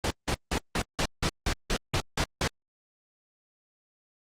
pink noise bursts, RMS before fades -26 dBFS, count 11, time 0.04-2.477 s, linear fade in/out 2 ms, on 67 ms, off 170 ms, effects low-pass 7000 Hz 12 dB/octave + Opus 24 kbps

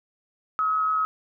sine tone with amplitude modulation, 1278 Hz, D#6, 46 cents sharp, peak -19 dBFS, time 0.59-1.05 s, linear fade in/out 0 ms, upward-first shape sine, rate 150 Hz, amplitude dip 35%, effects none

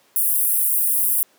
pink high-pass noise, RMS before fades -19 dBFS, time 0.16-1.23 s, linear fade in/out 0 ms, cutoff 9800 Hz, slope 48 dB/octave, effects pink hiss -57 dBFS RMS until 1.38 s + high-pass 300 Hz 12 dB/octave

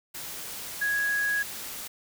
sine tone in noise, 1661.2 Hz, G#6, in tune, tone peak -24 dBFS, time 0.81-1.43 s, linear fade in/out 10 ms, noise white, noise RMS -38 dBFS, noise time 0.14-1.88 s, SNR +11 dB, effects none

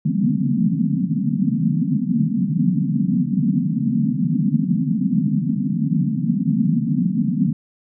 white band-pass noise, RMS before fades -19 dBFS, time 0.05-7.53 s, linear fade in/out 2 ms, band 140 to 260 Hz, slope 96 dB/octave, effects none

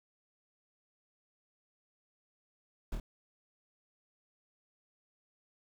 brown noise with echo, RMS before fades -35 dBFS, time 2.92-2.95 s, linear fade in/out 2 ms, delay 25 ms, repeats 2, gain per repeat -3 dB, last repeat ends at 3 s, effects none

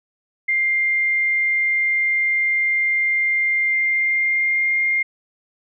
sine tone with pitch glide, 2100 to 2118 Hz, C7 to C7, +6 to +21 cents, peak -16 dBFS, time 0.48-5.03 s, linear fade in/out 10 ms, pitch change +15 cents, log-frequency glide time 3.62-4.77 s, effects none

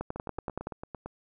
two click trains, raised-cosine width 1 ms, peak -24 / -19 dBFS, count 9 / 8, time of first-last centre 0.16-1.06 / 0.01-0.67 s, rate 8.89 / 10.6 Hz, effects none

